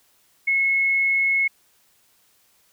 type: tone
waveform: sine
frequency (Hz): 2181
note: C#7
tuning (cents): -29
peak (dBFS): -17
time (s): 0.47-1.48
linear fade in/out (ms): 10
effects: white hiss -61 dBFS RMS until 2.72 s